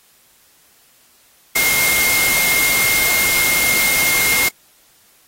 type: tone in noise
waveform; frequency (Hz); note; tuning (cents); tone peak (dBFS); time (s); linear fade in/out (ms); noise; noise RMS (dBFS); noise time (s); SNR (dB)
sine; 2132; C7; +32; -16; 1.55-4.49; 10; white; -18; 1.55-4.49; -1
effects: white hiss -53 dBFS RMS until 5.27 s + AAC 48 kbps